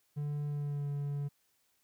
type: tone with pitch glide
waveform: triangle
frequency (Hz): 146.5 to 143.15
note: D3 to D3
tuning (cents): -4 to -44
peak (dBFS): -31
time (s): 0.16-1.29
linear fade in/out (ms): 20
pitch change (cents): -40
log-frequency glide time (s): 0.46-0.88
effects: white hiss -74 dBFS RMS until 1.83 s